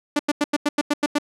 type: tone bursts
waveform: sawtooth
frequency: 293.4 Hz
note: D4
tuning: 2 cents flat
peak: -13 dBFS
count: 9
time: 0.16-1.185 s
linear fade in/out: 5 ms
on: 33 ms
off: 91 ms
effects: low-pass 9000 Hz 12 dB/octave